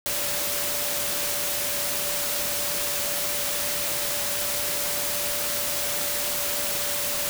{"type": "tone in noise", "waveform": "sine", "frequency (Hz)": 581, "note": "D5", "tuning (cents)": -19, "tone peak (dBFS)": -36, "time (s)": [0.06, 7.29], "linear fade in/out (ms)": 0, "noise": "white", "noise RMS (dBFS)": -27, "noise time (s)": [0.06, 7.29], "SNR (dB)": -12, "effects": []}